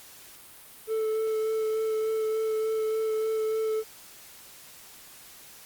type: tone with vibrato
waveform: triangle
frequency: 438.8 Hz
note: A4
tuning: 5 cents flat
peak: -23 dBFS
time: 0.87-3.84 s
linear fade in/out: 50 ms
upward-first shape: sine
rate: 3.4 Hz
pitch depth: 12 cents each way
effects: white hiss -49 dBFS RMS until 5.65 s + Opus 48 kbps